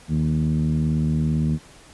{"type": "tone with low-pass filter", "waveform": "10% pulse", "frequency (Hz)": 77.78, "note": "D#2", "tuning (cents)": 0, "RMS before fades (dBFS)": -21, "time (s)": [0.08, 1.59], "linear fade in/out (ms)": 50, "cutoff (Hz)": 190, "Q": 4.7, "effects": ["pink hiss -48 dBFS RMS until 1.93 s", "resampled to 24000 Hz"]}